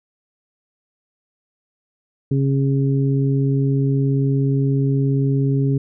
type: harmonic tone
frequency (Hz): 137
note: C#3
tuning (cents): -20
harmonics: 1 / 2 / 3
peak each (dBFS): -16 / -22 / -26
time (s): 2.31-5.78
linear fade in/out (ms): 5
effects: none